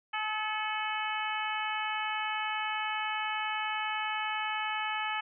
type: harmonic tone with a mistuned harmonic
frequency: 430 Hz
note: A4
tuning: 40 cents flat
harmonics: 2 / 3 / 4 / 5 / 6 / 7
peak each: -35 / -37 / -38 / -39 / -40 / -40 dBFS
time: 0.13-5.21 s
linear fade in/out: 10 ms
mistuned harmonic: 5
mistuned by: +38 cents
effects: none